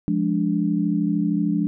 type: chord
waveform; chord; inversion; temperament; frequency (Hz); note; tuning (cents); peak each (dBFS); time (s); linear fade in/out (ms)
sine; D diminished; first; equal with one note detuned; 174.61 / 207.7 / 291.5; F3 / Ab3 / D4; 0 / 0 / -13; -23; 0.08-1.67; 0
effects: none